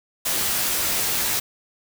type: noise with comb filter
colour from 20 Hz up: white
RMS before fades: -23 dBFS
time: 0.25-1.4 s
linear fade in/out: 10 ms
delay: 15 ms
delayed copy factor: -0.65
effects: none